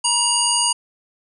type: harmonic tone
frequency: 953 Hz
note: A#5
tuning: 38 cents sharp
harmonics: 1 / 3 / 5 / 7 / 9 / 10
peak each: -23 / -23 / -23 / -23 / -23 / -23 dBFS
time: 0.04-0.73 s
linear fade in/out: 10 ms
effects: none